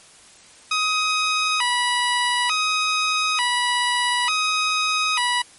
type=tone with vibrato; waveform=15% pulse; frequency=1108.7 Hz; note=C#6; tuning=in tune; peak=-12 dBFS; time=0.71-5.42 s; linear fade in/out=5 ms; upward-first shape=square; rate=0.56 Hz; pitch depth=220 cents each way; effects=white hiss -48 dBFS RMS until 5.58 s + MP3 48 kbps